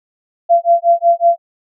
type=tone with tremolo; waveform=sine; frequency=684 Hz; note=F5; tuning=36 cents flat; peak=-5 dBFS; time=0.49-1.38 s; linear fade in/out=20 ms; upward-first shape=sine; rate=5.4 Hz; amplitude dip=100%; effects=none